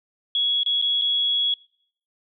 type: tone with dropouts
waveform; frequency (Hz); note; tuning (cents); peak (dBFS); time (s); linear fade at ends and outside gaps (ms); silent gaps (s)
sine; 3347; G#7; +13; -19; 0.35-1.54; 2; 0.633-0.661 / 0.816-0.823 / 1.014-1.019
effects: noise-tail reverb RT60 0.6 s tail -23 dB re dry